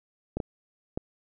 clicks, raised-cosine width 2 ms, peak -16 dBFS, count 3, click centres 0.37 / 0.402 / 0.975 s, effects none

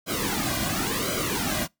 pink noise with flanger, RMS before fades -27 dBFS, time 0.06-1.68 s, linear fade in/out 50 ms, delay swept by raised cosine 1.1 to 2.3 ms, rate 0.94 Hz, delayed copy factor -0.9, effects noise-tail reverb RT60 0.2 s tail -26 dB re dry

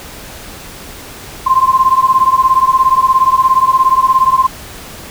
sine beating tone pair, 1040 / 1057 Hz, C6 / C6, -11 / +17 cents, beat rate 17 Hz, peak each -10 dBFS, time 1.46-4.47 s, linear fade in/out 10 ms, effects pink hiss -31 dBFS RMS until 5.1 s

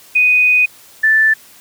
sine tone pair in turn, 2490 / 1760.7 Hz, D#7 / A6, +1 / +1 cents, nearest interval tritone, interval 600 cents, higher first, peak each -8 dBFS, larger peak neither, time 0.15-0.66 / 1.03-1.34 s, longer first, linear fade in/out 10 ms, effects white hiss -43 dBFS RMS until 1.6 s + high-pass 60 Hz 12 dB/octave

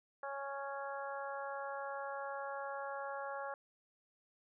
harmonic tone, 277.2 Hz, C#4, in tune, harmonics 2 / 3 / 4 / 5 / 6, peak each -44 / -45 / -47 / -48 / -50 dBFS, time 0.23-3.54 s, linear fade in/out 2 ms, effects none

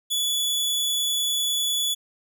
sawtooth tone, 3426 Hz, A7, 47 cents flat, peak -19 dBFS, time 0.1-1.95 s, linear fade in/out 20 ms, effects none

